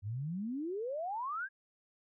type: exponential sweep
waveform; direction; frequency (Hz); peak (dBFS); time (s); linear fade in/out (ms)
sine; up; 95.2 to 1661.2; -35; 0.02-1.49; 50
effects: none